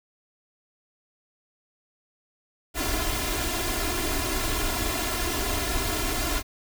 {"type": "noise with comb filter", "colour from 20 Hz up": "pink", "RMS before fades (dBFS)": -27, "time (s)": [2.74, 6.43], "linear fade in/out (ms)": 50, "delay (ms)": 2.9, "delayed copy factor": 1, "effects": []}